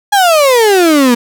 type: exponential sweep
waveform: 35% pulse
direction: down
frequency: 840 to 232.7 Hz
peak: -4 dBFS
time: 0.12-1.15 s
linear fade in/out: 10 ms
effects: none